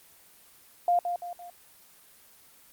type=tone with echo; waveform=sine; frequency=702 Hz; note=F5; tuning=9 cents sharp; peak=-20 dBFS; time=0.88-0.99 s; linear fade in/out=2 ms; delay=170 ms; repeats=3; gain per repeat=-7 dB; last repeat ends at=1.5 s; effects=white hiss -56 dBFS RMS until 2.72 s + Opus 24 kbps